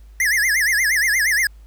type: tone with vibrato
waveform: square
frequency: 1873 Hz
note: A#6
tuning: 8 cents sharp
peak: -16 dBFS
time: 0.2-1.47 s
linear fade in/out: 2 ms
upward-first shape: sine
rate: 8.5 Hz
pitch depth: 220 cents each way
effects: added 52 Hz sine -40 dBFS peak until 1.66 s + pink hiss -60 dBFS RMS until 1.66 s